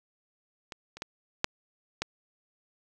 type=clicks; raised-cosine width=0.2 ms; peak=-22 / -27 / -17 / -6 / -12 dBFS; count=5; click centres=0.722 / 0.97 / 1.021 / 1.444 / 2.02 s; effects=none